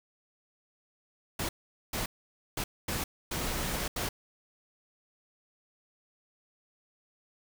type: noise bursts at uneven times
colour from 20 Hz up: pink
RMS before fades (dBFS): -33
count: 6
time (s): 1.39-1.49 / 1.93-2.06 / 2.57-2.64 / 2.88-3.04 / 3.31-3.88 / 3.96-4.09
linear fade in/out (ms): 5
effects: none